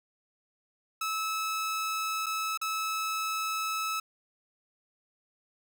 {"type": "tone with dropouts", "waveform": "sawtooth", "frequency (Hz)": 1300, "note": "E6", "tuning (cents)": -24, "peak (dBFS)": -26, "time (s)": [1.01, 4], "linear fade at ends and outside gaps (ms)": 5, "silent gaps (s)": [[2.261, 2.265], [2.575, 2.614]], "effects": []}